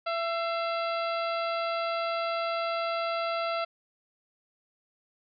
harmonic tone with a mistuned harmonic, 670 Hz, E5, 28 cents sharp, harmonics 1 / 2 / 3 / 4 / 5 / 6 / 7, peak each -30 / -32 / -41 / -40 / -45 / -44 / -45 dBFS, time 0.06-3.65 s, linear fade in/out 10 ms, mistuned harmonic 3, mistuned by +64 cents, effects none

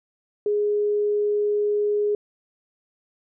sine tone, 415.3 Hz, G#4, in tune, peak -19 dBFS, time 0.46-2.15 s, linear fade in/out 2 ms, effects none

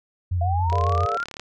sine tone with vibrato, 87.6 Hz, F2, 6 cents sharp, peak -20 dBFS, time 0.31-1.06 s, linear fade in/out 10 ms, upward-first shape sine, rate 7.2 Hz, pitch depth 62 cents each way
sine linear sweep, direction up, 680 to 1420 Hz, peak -24 dBFS, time 0.41-1.24 s, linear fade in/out 5 ms
click train, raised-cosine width 0.2 ms, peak -18 dBFS, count 26, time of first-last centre 0.7-1.396 s, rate 35.9 Hz
sine chord, Bb dominant seventh, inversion third, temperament equal, 415.3 / 466.2 / 587.3 / 698.5 Hz, Ab4 / Bb4 / D5 / F5, 0 / 0 / 0 / 0 cents, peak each -32 / -32 / -32 / -27 dBFS, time 0.72-1.17 s, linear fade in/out 2 ms
effects none

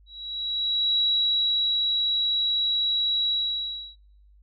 sine tone with ADSR envelope, 3888 Hz, B7, 28 cents flat, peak -19 dBFS, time 0.06-3.96 s, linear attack 920 ms, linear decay 830 ms, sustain -2 dB, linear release 660 ms, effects noise-tail reverb RT60 0.6 s tail -18 dB re dry + added 50 Hz sine -52 dBFS peak until 4.42 s

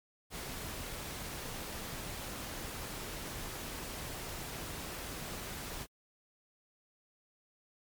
pink noise, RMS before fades -42 dBFS, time 0.3-5.87 s, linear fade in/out 50 ms, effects MP3 96 kbps

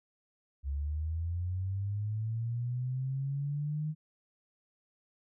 sine linear sweep, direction up, 67.6 to 155.56 Hz, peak -31 dBFS, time 0.63-3.95 s, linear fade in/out 50 ms, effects none

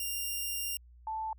5% pulse / sine tone pair in turn, 2794 / 879 Hz, F7 / A5, 0 / -2 cents, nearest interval octave + minor sixth, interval 2002 cents, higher first, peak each -24 / -33 dBFS, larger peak first, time 0-0.77 / 1.07-1.33 s, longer first, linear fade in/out 2 ms, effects added 60 Hz sine -53 dBFS peak until 1.38 s

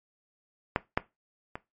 clicks, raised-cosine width 0.5 ms, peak -9 / -8 / -21 dBFS, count 3, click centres 0.761 / 0.975 / 1.555 s, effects noise-tail reverb RT60 0.2 s tail -17 dB re dry + MP3 32 kbps

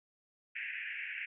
white band-pass noise, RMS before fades -41 dBFS, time 0.55-1.26 s, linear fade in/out 10 ms, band 1600 to 2700 Hz, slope 96 dB/octave, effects none

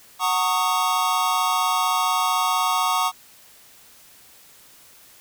square chord, D# minor seventh, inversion first, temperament equal with one note detuned, 740 / 915.8 / 1108.7 / 1244.5 Hz, F#5 / A#5 / C#6 / D#6, 0 / -31 / 0 / 0 cents, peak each -27 / -26 / -24 / -26 dBFS, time 0.19-3.12 s, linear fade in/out 50 ms, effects white hiss -50 dBFS RMS until 5.2 s

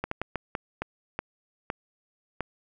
slowing click train, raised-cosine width 0.5 ms, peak -14 dBFS, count 9, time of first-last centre 0.04-2.407 s, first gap 74 ms, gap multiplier 1.38, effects none

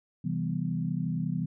sine chord, C major seventh, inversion none, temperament equal, 130.81 / 164.81 / 196 / 246.9 Hz, C3 / E3 / G3 / B3, 0 / 0 / 0 / 0 cents, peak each -35 / -30 / -35 / -36 dBFS, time 0.24-1.46 s, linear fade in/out 10 ms, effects none

